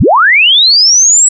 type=linear sweep; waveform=sine; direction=up; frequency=36.71 to 7902 Hz; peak=-3 dBFS; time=0-1.29 s; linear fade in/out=10 ms; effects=none